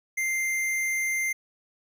sine tone with hard clipping, 2093 Hz, C7, in tune, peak -26 dBFS, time 0.17-1.33 s, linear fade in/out 10 ms, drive 16 dB, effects none

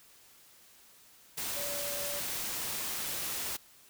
sine tone in noise, 574 Hz, D5, 40 cents flat, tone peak -40 dBFS, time 1.56-2.2 s, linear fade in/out 10 ms, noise white, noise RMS -36 dBFS, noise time 1.37-3.57 s, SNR -7 dB, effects white hiss -59 dBFS RMS until 3.89 s

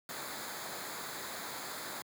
pink noise with comb filter, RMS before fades -42 dBFS, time 0.09-2.02 s, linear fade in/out 2 ms, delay 0.35 ms, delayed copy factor -0.65, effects high-pass 150 Hz 12 dB/octave

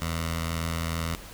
10% pulse tone with notch filter, 82.41 Hz, E2, in tune, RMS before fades -30 dBFS, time 0.02-1.15 s, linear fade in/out 0 ms, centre 360 Hz, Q 0.58, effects added 45 Hz sine -45 dBFS peak until 1.33 s + pink hiss -45 dBFS RMS until 1.33 s

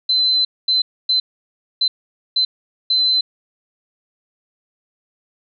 sine tone bursts at uneven times, 4053 Hz, B7, 44 cents sharp, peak -13 dBFS, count 6, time 0.09-0.45 / 0.68-0.82 / 1.09-1.2 / 1.81-1.88 / 2.36-2.45 / 2.9-3.21 s, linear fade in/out 5 ms, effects none

